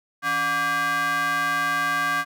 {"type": "ring-modulated tone", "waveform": "square", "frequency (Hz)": 220, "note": "A3", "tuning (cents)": 0, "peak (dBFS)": -19, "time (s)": [0.22, 2.25], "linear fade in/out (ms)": 50, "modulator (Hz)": 1380, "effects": []}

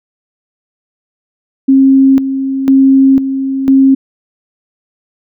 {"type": "tone with tremolo", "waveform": "sine", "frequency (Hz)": 268.7, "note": "C4", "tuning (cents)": 46, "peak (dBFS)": -3, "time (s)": [1.68, 3.95], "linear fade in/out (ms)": 10, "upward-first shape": "square", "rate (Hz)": 1, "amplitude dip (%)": 65, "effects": []}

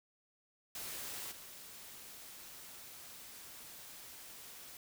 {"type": "noise with level steps", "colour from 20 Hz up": "white", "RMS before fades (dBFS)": [-44, -52], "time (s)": [0.75, 4.77], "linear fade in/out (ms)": 2, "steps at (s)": 1.31, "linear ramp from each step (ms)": 10, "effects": []}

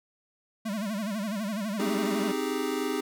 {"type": "tone with vibrato", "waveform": "square", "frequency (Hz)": 208.8, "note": "G#3", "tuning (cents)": 10, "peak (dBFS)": -30, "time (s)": [0.65, 2.32], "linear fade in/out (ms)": 10, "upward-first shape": "sine", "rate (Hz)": 12, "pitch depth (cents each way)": 140}
{"type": "chord", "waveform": "square", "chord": "Ab major seventh", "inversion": "first", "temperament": "equal", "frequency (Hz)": [261.6, 311.1, 392, 415.3], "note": ["C4", "Eb4", "G4", "Ab4"], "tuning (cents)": [0, 0, 0, 0], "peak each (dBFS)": -34, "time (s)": [1.79, 3.01], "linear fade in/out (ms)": 10}
{"effects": []}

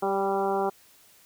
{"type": "harmonic tone with a mistuned harmonic", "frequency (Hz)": 196, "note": "G3", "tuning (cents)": 0, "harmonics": [1, 2, 3, 4, 5, 6, 7], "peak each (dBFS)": [-35, -27, -33, -28, -34, -37, -38], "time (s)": [0.02, 0.7], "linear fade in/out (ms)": 10, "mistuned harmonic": 3, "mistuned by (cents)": -19, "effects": ["white hiss -57 dBFS RMS until 1.25 s"]}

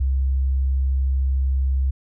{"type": "tone", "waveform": "sine", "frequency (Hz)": 66.5, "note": "C2", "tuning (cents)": 29, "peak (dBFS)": -17, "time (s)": [0, 1.91], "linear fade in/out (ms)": 10, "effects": []}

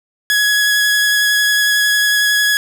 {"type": "tone with vibrato", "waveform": "sawtooth", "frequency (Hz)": 1678, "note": "G#6", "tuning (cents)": 17, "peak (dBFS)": -8, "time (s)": [0.3, 2.57], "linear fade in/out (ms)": 0, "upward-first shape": "sine", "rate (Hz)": 11, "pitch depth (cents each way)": 10, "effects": []}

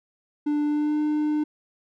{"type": "tone with pitch glide", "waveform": "triangle", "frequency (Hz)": [295.6, 301.5], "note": ["D4", "D4"], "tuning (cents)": [11, 46], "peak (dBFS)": -19, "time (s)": [0.46, 1.44], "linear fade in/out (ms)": 10, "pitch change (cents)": 35, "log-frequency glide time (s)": [0.64, 1.01], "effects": []}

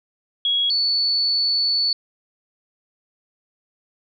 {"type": "tone pair in turn", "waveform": "sine", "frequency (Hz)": [3322, 4455], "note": ["G#7", "C#8"], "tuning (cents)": [0, 8], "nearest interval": "perfect fourth", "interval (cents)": 508, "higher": "second", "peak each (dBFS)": -17, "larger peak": "neither", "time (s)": [[0.45, 0.7], [0.7, 1.93]], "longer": "second", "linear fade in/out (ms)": 2, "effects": []}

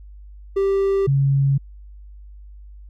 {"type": "tone pair in turn", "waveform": ["triangle", "sine"], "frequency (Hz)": [392, 138.07], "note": ["G4", "C#3"], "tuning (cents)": [0, -7], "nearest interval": "octave + tritone", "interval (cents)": 1807, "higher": "first", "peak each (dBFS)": -14, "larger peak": "neither", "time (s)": [[0.56, 1.07], [1.07, 1.58]], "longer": "neither", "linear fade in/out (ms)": 10, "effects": ["added 50 Hz sine -38 dBFS peak until 2.89 s"]}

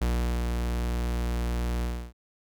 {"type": "tone with ADSR envelope", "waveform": "45% pulse", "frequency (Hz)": 59.4, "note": "A#1", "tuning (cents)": 33, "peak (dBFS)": -23, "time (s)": [0.01, 2.13], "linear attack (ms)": 8, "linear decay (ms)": 400, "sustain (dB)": -3, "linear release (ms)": 300, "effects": []}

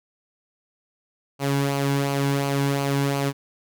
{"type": "tone with flanger", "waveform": "sawtooth", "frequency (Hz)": 139.6, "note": "C#3", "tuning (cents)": 13, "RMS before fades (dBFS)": -23, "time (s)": [1.39, 3.33], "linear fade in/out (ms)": 50, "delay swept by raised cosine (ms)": [0.55, 1.65], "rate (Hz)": 2.8, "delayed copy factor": -0.5, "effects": []}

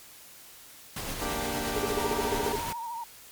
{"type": "noise with tremolo", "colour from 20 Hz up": "pink", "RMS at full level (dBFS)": -34, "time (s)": [0.96, 2.73], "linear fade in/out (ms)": 5, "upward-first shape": "sine", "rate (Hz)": 8.8, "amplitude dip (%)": 25}
{"type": "chord", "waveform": "15% pulse", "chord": "G minor", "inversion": "first", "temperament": "equal", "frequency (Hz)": [233.1, 293.7, 392], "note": ["Bb3", "D4", "G4"], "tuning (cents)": [0, 0, 0], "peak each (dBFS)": -29, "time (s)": [1.21, 2.53], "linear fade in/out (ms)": 10}
{"type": "tone bursts", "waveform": "sine", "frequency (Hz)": 415.3, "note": "G#4", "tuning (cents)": 0, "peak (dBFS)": -26, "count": 12, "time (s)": [1.76, 2.557], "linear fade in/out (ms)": 2, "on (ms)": 27, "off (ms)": 43}
{"type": "tone with vibrato", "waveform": "sine", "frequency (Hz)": 932.3, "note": "A#5", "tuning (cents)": 0, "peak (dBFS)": -33, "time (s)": [1.98, 3.04], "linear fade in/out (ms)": 5, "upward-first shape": "triangle", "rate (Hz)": 13, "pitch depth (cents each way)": 67}
{"effects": ["white hiss -50 dBFS RMS until 3.31 s", "MP3 96 kbps"]}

